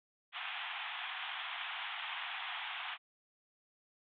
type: band-pass noise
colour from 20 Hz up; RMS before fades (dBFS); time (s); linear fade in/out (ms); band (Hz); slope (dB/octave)
white; -42; 0.32-2.98; 50; 710 to 3500; 96
effects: none